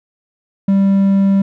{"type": "tone", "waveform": "triangle", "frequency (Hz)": 196, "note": "G3", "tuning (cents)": 0, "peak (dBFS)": -7, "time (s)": [0.68, 1.42], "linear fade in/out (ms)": 5, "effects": []}